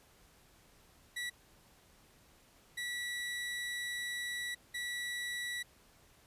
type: tone bursts at uneven times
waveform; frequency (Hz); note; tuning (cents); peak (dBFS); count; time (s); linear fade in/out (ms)
30% pulse; 1950; B6; -23; -34; 3; 1.16-1.3 / 2.77-4.55 / 4.74-5.63; 10
effects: pink hiss -64 dBFS RMS until 6.26 s + resampled to 32000 Hz

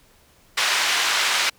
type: band-pass noise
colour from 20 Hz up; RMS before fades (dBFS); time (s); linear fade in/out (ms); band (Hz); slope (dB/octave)
pink; -21; 0.57-1.5; 10; 1300 to 5600; 12
effects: pink hiss -56 dBFS RMS until 1.58 s

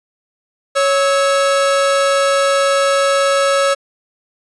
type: tone pair together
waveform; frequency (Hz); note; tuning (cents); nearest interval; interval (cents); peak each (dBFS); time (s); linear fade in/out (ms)
45% pulse; 554.4 / 1299.7; C#5 / E6; 0 / -25; octave + minor third; 1475; -13 / -17; 0.75-3.75; 20
effects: resampled to 24000 Hz

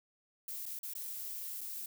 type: noise with dropouts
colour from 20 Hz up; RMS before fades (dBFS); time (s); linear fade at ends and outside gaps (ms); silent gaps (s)
violet; -42; 0.48-1.86; 2; 0.656-0.662 / 0.79-0.831 / 0.936-0.952 / 1.609-1.613
effects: none

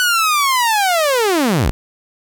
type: linear sweep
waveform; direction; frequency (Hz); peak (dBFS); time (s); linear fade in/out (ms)
sawtooth; down; 1497 to 32.99; -9; 0-1.71; 0
effects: none

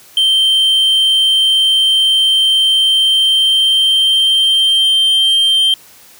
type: tone with pitch glide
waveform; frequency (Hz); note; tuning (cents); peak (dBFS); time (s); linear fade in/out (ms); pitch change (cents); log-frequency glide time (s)
triangle; 3129 to 3151; G7 to G7; -4 to +8; -7; 0.17-5.74; 2; +12; 2.71-5.11
effects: white hiss -42 dBFS RMS until 6.19 s + high-pass 60 Hz 12 dB/octave

